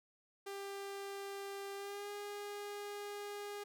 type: tone with pitch glide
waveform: sawtooth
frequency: 396.6 to 409.6 Hz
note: G4 to G#4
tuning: +20 to -24 cents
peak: -39 dBFS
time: 0.46-3.64 s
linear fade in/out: 10 ms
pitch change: +56 cents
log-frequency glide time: 1.75-2.1 s
effects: none